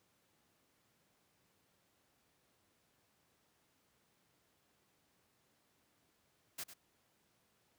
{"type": "noise with echo", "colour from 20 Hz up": "white", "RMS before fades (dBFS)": -43, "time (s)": [6.58, 6.64], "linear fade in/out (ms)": 10, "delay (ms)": 100, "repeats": 1, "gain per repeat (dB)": -11, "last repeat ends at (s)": 6.74, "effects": ["pink hiss -75 dBFS RMS until 7.78 s", "high-pass 100 Hz 12 dB/octave"]}